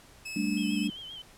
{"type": "tone", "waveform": "sawtooth", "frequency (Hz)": 2592, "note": "E7", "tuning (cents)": -30, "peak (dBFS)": -33, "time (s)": [0.25, 0.88], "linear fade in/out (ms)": 10}
{"type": "chord", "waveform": "sine", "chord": "G suspended second", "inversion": "none", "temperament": "equal with one note detuned", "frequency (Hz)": [196, 220, 292.1], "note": ["G3", "A3", "D4"], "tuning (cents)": [0, 0, -9], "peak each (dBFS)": -31, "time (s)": [0.36, 0.9], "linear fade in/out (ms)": 5}
{"type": "tone with vibrato", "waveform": "sine", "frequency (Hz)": 3139, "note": "G7", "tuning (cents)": 2, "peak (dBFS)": -40, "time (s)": [0.57, 1.22], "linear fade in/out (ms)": 5, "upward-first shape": "sine", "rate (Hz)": 7.6, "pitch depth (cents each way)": 65}
{"effects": ["pink hiss -55 dBFS RMS until 1.37 s", "low-pass 12000 Hz 12 dB/octave"]}